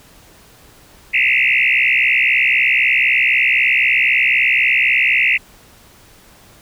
sine tone with frequency modulation, 2362 Hz, D7, 9 cents sharp, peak -11 dBFS, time 1.13-5.38 s, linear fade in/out 20 ms, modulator 63.9 Hz, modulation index 6.1, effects pink hiss -46 dBFS RMS until 6.61 s

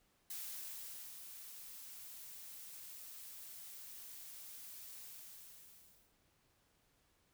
blue noise with ADSR envelope, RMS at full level -45 dBFS, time 0.3-6.13 s, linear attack 4 ms, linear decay 850 ms, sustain -7 dB, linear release 1100 ms, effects pink hiss -75 dBFS RMS until 7.33 s

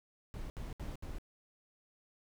brown noise bursts, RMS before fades -42 dBFS, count 4, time 0.34-1.184 s, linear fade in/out 0 ms, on 160 ms, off 68 ms, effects none

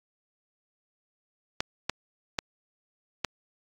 clicks, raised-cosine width 0.2 ms, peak -9 dBFS, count 4, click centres 1.605 / 1.896 / 2.388 / 3.247 s, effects AAC 64 kbps

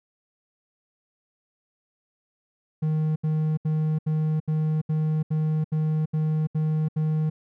triangle tone bursts, 155.56 Hz, D#3, in tune, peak -19 dBFS, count 11, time 2.82-7.3 s, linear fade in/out 10 ms, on 340 ms, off 74 ms, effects none

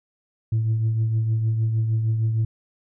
sine tone with tremolo, 111.5 Hz, A2, 23 cents sharp, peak -15 dBFS, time 0.52-2.45 s, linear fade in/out 5 ms, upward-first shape triangle, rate 6.5 Hz, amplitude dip 50%, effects tanh soft clip ceiling -16 dBFS

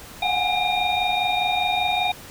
sine tone cluster, 717 / 742 / 821 / 2397 / 3711 Hz, F5 / F#5 / G#5 / D7 / A#7, +45 / +5 / -20 / +35 / -9 cents, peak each -26 dBFS, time 0.22-2.12 s, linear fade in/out 5 ms, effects pink hiss -41 dBFS RMS until 2.3 s

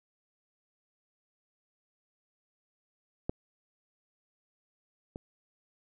clicks, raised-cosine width 2 ms, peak -17 / -26 dBFS, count 2, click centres 3.295 / 5.159 s, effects none

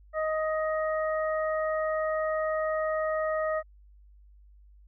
harmonic tone, 626 Hz, D#5, 10 cents sharp, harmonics 1 / 2 / 3, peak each -27 / -33 / -37 dBFS, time 0.13-3.63 s, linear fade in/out 50 ms, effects added 50 Hz sine -52 dBFS peak until 4.87 s

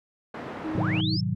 pink band-pass noise, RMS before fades -37 dBFS, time 0.34-1.01 s, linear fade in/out 5 ms, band 170 to 1500 Hz, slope 12 dB/octave
sine tone, 314.4 Hz, D#4, 18 cents sharp, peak -29 dBFS, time 0.64-1.17 s, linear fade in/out 10 ms
sine chord, G# minor seventh, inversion none, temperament equal with one note detuned, 103.83 / 124.62 / 155.56 / 185 Hz, G#2 / B2 / D#3 / F#3, 0 / +16 / 0 / 0 cents, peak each -30 / -30 / -30 / -29 dBFS, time 0.75-1.35 s, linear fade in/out 5 ms
sine linear sweep, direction up, 53.7 to 5410 Hz, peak -29 dBFS, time 0.75-1.21 s, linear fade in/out 10 ms
effects none

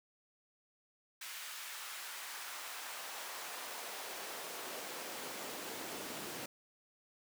pink noise with high-pass filter sweep, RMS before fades -45 dBFS, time 1.21-6.46 s, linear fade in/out 5 ms, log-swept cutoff 1700 to 230 Hz, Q 0.99, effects none

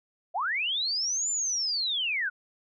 sine linear two-way sweep, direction up then down, 608 to 7230 to 1401 Hz, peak -26 dBFS, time 0.34-2.3 s, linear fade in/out 20 ms, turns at 1.3 s, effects none

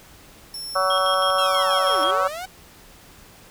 sawtooth tone, 5400 Hz, E8, 41 cents sharp, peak -28 dBFS, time 0.54-2.04 s, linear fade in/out 2 ms
harmonic tone, 188 Hz, F#3, 28 cents sharp, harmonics 3 / 4 / 5 / 6 / 7 / 8, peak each -23 / -28 / -33 / -23 / -23 / -31 dBFS, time 0.75-2.28 s, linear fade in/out 10 ms
triangle tone with tremolo, 3255 Hz, G#7, 36 cents flat, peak -22 dBFS, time 0.9-2.11 s, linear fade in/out 5 ms, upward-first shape square, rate 6.2 Hz, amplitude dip 65%
sawtooth linear two-way sweep, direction down then up, 1400 to 290 to 768 Hz, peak -26 dBFS, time 1.38-2.46 s, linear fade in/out 10 ms, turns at 2.02 s
effects pink hiss -48 dBFS RMS until 3.5 s

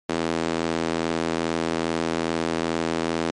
sawtooth tone with high-pass filter, 82.41 Hz, E2, in tune, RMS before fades -25 dBFS, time 0.09-3.31 s, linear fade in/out 5 ms, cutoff 300 Hz, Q 1.3, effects low-pass 7000 Hz 12 dB/octave + MP3 48 kbps

